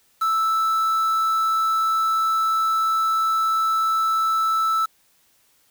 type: tone with quantisation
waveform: triangle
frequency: 1318.5 Hz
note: E6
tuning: in tune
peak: -16 dBFS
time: 0.21-4.86 s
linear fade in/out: 10 ms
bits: 6
effects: white hiss -61 dBFS RMS until 5.7 s